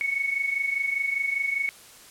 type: tone pair together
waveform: sine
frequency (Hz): 2195 / 2220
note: C#7 / C#7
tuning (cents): -18 / +2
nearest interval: unison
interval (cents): 20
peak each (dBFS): -30 / -25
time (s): 0.01-1.69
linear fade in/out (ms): 0
effects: white hiss -49 dBFS RMS until 2.1 s + low-pass 12000 Hz 12 dB/octave